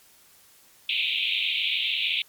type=band-pass noise; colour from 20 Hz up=pink; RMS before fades=-26 dBFS; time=0.89-2.22 s; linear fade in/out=2 ms; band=2300 to 3800 Hz; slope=96 dB/octave; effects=white hiss -56 dBFS RMS until 2.28 s + MP3 96 kbps